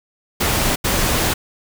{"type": "noise bursts at uneven times", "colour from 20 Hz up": "pink", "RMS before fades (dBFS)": -18, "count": 2, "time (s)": [[0.4, 0.76], [0.84, 1.34]], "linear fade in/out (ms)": 10, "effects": []}